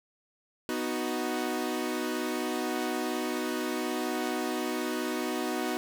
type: chord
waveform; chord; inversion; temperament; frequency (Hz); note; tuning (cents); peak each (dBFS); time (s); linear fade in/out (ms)
sawtooth; B major; none; equal; 246.9 / 311.1 / 370; B3 / D#4 / F#4; 0 / 0 / 0; -30; 0.69-5.77; 0
effects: 9-bit